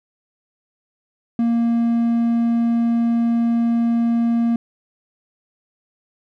triangle tone, 233.1 Hz, A#3, in tune, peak -13 dBFS, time 1.39-4.56 s, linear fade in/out 2 ms, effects none

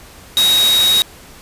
sine tone in noise, 3790 Hz, A#7, 28 cents sharp, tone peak -10 dBFS, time 0.37-1.02 s, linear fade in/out 0 ms, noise white, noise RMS -19 dBFS, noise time 0.37-1.02 s, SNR +6 dB, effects pink hiss -40 dBFS RMS until 1.41 s + resampled to 32000 Hz

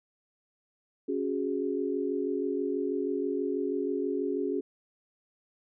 sine chord, C# suspended fourth, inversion none, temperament just, 277.2 / 369.6 / 415.8 Hz, C#4 / F#4 / G#4, 0 / -2 / +2 cents, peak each -32 dBFS, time 1.08-4.61 s, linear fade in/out 10 ms, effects none

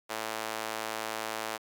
sawtooth tone with high-pass filter, 110 Hz, A2, in tune, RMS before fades -36 dBFS, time 0.09-1.58 s, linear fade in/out 20 ms, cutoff 670 Hz, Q 0.88, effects Opus 48 kbps

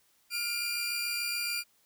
sawtooth tone cluster, 1409 / 2399 / 4731 Hz, F6 / D7 / D8, +15 / +36 / +12 cents, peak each -38 / -30 / -32 dBFS, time 0.3-1.64 s, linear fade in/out 50 ms, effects white hiss -68 dBFS RMS until 1.85 s

